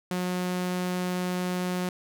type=tone; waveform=sawtooth; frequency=180.9 Hz; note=F#3; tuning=39 cents flat; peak=-23 dBFS; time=0.11-1.89 s; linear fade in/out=2 ms; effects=none